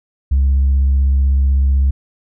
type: tone with vibrato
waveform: sine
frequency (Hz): 67.9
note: C#2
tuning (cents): -35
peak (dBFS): -8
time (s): 0.31-1.91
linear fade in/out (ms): 10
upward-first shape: sine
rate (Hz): 16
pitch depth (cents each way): 18
effects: tanh soft clip ceiling -8 dBFS